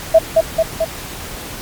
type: tone with echo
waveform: sine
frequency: 650 Hz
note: E5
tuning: 24 cents flat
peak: -3 dBFS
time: 0.14-0.19 s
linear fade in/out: 10 ms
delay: 220 ms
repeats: 3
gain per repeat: -3 dB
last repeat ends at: 0.85 s
effects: pink hiss -29 dBFS RMS until 1.61 s + MP3 96 kbps